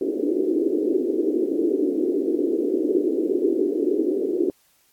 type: band-pass noise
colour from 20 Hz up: white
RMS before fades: -22 dBFS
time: 0.01-4.5 s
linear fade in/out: 2 ms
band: 290 to 410 Hz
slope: 48 dB/octave
effects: white hiss -62 dBFS RMS until 4.92 s + AAC 64 kbps